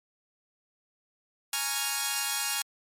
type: chord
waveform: 5% pulse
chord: Bb minor seventh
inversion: third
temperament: equal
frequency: 830.6 / 932.3 / 1108.7 / 1396.9 Hz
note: Ab5 / Bb5 / Db6 / F6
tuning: 0 / 0 / 0 / 0 cents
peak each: -20 / -24 / -24 / -21 dBFS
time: 1.53-2.62 s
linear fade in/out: 2 ms
effects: MP3 64 kbps

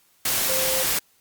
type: tone in noise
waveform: sine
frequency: 523.3 Hz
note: C5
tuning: in tune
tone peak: -27 dBFS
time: 0.49-0.83 s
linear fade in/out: 5 ms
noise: white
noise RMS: -23 dBFS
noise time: 0.25-0.99 s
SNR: -7 dB
effects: white hiss -61 dBFS RMS until 1.2 s + Opus 48 kbps

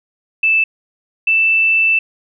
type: tone pair in turn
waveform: sine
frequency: 2637 / 2652 Hz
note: E7 / E7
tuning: 0 / +10 cents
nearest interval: unison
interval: 10 cents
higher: second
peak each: -10 dBFS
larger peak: neither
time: 0.43-0.64 / 1.27-1.99 s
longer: second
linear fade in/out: 5 ms
effects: none

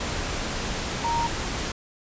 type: tone in noise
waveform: sine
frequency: 932.3 Hz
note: A#5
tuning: in tune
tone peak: -23 dBFS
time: 1.04-1.27 s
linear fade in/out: 5 ms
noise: pink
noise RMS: -29 dBFS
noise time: 0-1.72 s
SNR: +3 dB
effects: resampled to 16000 Hz

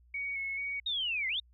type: tone with vibrato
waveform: sine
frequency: 2217 Hz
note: C#7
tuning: in tune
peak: -33 dBFS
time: 0.14-0.8 s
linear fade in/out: 5 ms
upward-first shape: square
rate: 2.3 Hz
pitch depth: 21 cents each way
type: linear two-way sweep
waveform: sine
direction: down then up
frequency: 3767 to 2002 to 3767 Hz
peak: -30 dBFS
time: 0.86-1.4 s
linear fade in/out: 5 ms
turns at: 1.28 s
effects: added 60 Hz sine -59 dBFS peak until 1.53 s

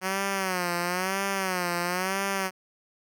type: tone with vibrato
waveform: 5% pulse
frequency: 185 Hz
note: F#3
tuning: in tune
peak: -15 dBFS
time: 0.01-2.51 s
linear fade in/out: 50 ms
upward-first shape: sine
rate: 1 Hz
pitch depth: 110 cents each way
effects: none

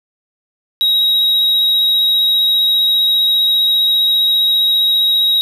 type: tone with vibrato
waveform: triangle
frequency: 3815 Hz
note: A#7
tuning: 39 cents sharp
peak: -9 dBFS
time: 0.81-5.41 s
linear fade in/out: 0 ms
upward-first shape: sine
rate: 15 Hz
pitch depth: 12 cents each way
effects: none

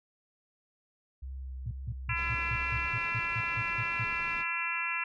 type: tone with vibrato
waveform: sine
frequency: 65.41 Hz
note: C2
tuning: in tune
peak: -37 dBFS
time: 1.22-2.89 s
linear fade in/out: 10 ms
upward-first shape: triangle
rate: 2.1 Hz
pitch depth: 25 cents each way
type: tone bursts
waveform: sine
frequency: 114.4 Hz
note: A#2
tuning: 32 cents flat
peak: -32 dBFS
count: 12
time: 1.66-4.044 s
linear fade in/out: 5 ms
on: 52 ms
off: 160 ms
type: harmonic tone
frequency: 337.9 Hz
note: E4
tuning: 43 cents sharp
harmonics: 3 / 4 / 5 / 6 / 7 / 8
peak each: -39 / -39 / -39 / -40 / -35 / -35 dBFS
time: 2.09-5.04 s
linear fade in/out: 5 ms
type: low-pass noise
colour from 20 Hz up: pink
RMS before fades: -47 dBFS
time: 2.14-4.45 s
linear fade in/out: 50 ms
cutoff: 4700 Hz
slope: 24 dB/octave
effects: none

